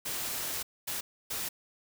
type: noise bursts at uneven times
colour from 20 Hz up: white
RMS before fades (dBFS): -35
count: 3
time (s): 0.05-0.63 / 0.87-1.01 / 1.3-1.49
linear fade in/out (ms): 10
effects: none